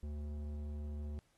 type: tone with low-pass filter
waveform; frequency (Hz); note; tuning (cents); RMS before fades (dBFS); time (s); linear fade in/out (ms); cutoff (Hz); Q
square; 74; D2; +14; -42; 0.03-1.19; 0; 350; 0.63
effects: pink hiss -75 dBFS RMS until 1.37 s + AAC 32 kbps